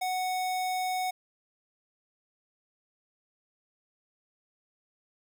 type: tone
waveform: square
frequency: 740 Hz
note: F#5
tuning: in tune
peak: -29 dBFS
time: 0.01-1.11 s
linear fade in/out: 10 ms
effects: none